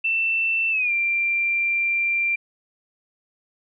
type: tone with pitch glide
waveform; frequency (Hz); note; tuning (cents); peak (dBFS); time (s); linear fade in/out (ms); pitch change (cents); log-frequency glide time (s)
sine; 2674 to 2369; E7 to D7; +24 to +14; -19; 0.04-2.36; 10; -210; 0.7-0.92
effects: none